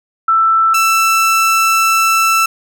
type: tone pair in turn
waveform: sine / 30% pulse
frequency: 1328 / 1328 Hz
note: E6 / E6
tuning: +12 / +12 cents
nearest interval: unison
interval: 0 cents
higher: neither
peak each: -8 / -7 dBFS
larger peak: second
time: 0.28-0.74 / 0.74-2.46 s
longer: second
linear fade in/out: 5 ms
effects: none